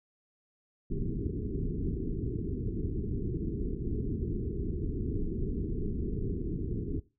pink low-pass noise, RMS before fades -33 dBFS, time 0.9-7 s, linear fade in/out 10 ms, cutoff 430 Hz, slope 96 dB/octave, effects noise-tail reverb RT60 0.3 s tail -19 dB re dry

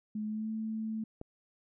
sine tone with pitch glide, 213.4 to 219.9 Hz, G#3 to A3, +47 to -1 cents, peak -33 dBFS, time 0.15-1.04 s, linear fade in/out 5 ms, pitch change +52 cents, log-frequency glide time 0.26-0.5 s
click, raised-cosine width 2 ms, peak -28 dBFS, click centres 1.214 s
effects none

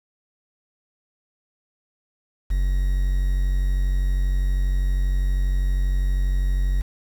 triangle tone with quantisation, 46.25 Hz, F#1, in tune, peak -16 dBFS, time 2.5-6.82 s, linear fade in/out 10 ms, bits 7, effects none

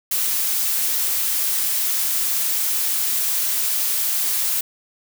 blue noise, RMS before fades -21 dBFS, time 0.11-4.61 s, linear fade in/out 5 ms, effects none

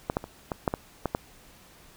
clicks, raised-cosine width 1 ms, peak -12 / -11 / -23 / -15 / -9 / -13 / -12 / -11 dBFS, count 8, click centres 0.099 / 0.169 / 0.241 / 0.518 / 0.678 / 0.739 / 1.057 / 1.149 s, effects pink hiss -54 dBFS RMS until 1.96 s

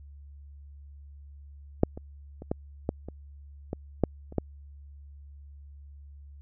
clicks, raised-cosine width 2 ms, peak -6 / -26 / -27 / -14 / -13 / -25 / -18 / -8 / -30 / -12 dBFS, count 10, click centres 1.834 / 1.975 / 2.421 / 2.515 / 2.891 / 3.086 / 3.731 / 4.037 / 4.324 / 4.383 s, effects added 71 Hz sine -45 dBFS peak until 6.41 s

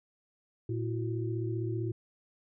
sine tone cluster, 114.3 / 333.3 / 368.8 Hz, A#2 / E4 / F#4, -34 / +19 / -6 cents, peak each -32 / -37 / -38 dBFS, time 0.69-1.92 s, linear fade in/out 5 ms, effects none

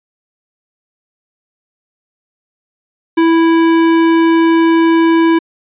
sine tone with hard clipping, 329.6 Hz, E4, in tune, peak -9 dBFS, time 3.17-5.39 s, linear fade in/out 10 ms, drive 15 dB, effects resampled to 8000 Hz

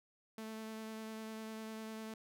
sawtooth tone with vibrato, 220 Hz, A3, in tune, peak -40 dBFS, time 0.38-2.14 s, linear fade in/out 2 ms, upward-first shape sine, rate 10 Hz, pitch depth 11 cents each way, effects none

